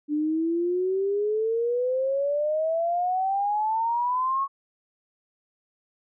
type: exponential sweep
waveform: sine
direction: up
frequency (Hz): 293.7 to 1108.7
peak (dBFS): -22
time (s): 0.08-4.48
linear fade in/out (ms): 50
effects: none